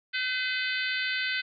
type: harmonic tone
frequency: 509 Hz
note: C5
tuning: 48 cents flat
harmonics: 3 / 4 / 5 / 6 / 7 / 8 / 9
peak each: -31 / -33 / -35 / -37 / -38 / -39 / -40 dBFS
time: 0.13-1.42 s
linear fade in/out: 20 ms
effects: none